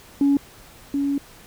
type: tone pair in turn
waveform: sine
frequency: 281 / 281 Hz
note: C#4 / C#4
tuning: +24 / +24 cents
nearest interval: unison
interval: 0 cents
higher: neither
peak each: -13 / -19 dBFS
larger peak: first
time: 0.21-0.37 / 0.94-1.18 s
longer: second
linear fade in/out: 2 ms
effects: tanh soft clip ceiling -11 dBFS + pink hiss -47 dBFS RMS until 1.46 s